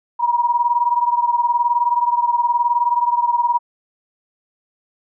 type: beating tone pair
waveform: sine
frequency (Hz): 953 / 972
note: A#5 / B5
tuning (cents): +38 / -28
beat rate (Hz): 19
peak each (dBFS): -16 / -19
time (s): 0.19-3.59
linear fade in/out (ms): 20
effects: none